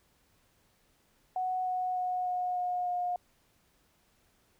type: tone with pitch steps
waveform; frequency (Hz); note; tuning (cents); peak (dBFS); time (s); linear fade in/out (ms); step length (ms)
sine; 740 / 734.9 / 729.8 / 724.8 / 719.8 / 714.8; F#5 / F#5 / F#5 / F#5 / F#5 / F5; 0 / -12 / -24 / -36 / -48 / +40; -29; 1.36-3.16; 2; 300
effects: pink hiss -69 dBFS RMS until 4.59 s